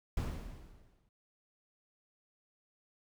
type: noise with exponential decay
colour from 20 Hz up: brown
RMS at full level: -33 dBFS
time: 0.17-1.09 s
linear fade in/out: 2 ms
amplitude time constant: 200 ms
effects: none